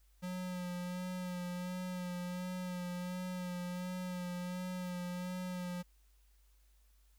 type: tone with vibrato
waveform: square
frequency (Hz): 180.3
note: F#3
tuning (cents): -45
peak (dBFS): -39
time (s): 0.22-5.83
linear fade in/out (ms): 20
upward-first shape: sine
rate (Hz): 1.4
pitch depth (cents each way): 24
effects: added 50 Hz sine -64 dBFS peak until 7.18 s + white hiss -75 dBFS RMS until 7.18 s

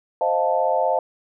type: chord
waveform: sine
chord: F dominant seventh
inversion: second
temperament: equal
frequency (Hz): 523.3 / 622.3 / 698.5 / 880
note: C5 / Eb5 / F5 / A5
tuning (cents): 0 / 0 / 0 / 0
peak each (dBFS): -23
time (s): 0.21-0.99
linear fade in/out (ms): 2
effects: none

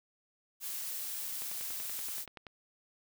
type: noise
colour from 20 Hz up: blue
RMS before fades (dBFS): -39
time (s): 0.6-2.26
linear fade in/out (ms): 50
type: click train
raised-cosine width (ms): 0.3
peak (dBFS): -30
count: 12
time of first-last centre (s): 1.42-2.468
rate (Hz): 10.5
effects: none

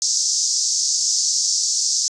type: band-pass noise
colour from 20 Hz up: pink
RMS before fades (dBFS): -20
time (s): 0.02-2.08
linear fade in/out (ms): 0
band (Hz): 5000 to 7000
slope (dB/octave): 48
effects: resampled to 22050 Hz

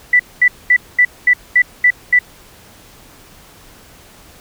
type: tone bursts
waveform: sine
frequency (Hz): 1975.5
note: B6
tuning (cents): 0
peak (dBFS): -6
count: 8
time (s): 0.13-2.19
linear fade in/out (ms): 5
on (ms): 65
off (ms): 220
effects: pink hiss -43 dBFS RMS until 4.4 s

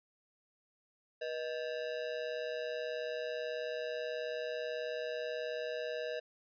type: ring-modulated tone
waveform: square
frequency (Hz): 554.4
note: C#5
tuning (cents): 0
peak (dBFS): -34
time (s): 1.21-6.2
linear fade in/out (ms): 10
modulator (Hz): 69.2
effects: resampled to 11025 Hz

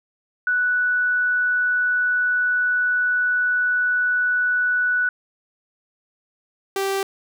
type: tone pair in turn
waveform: sine / sawtooth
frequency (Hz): 1480 / 390.4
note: F#6 / G4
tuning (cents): 0 / -7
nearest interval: octave + major seventh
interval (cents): 2307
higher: first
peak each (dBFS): -17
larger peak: neither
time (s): 0.47-5.09 / 6.76-7.03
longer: first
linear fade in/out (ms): 2
effects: none

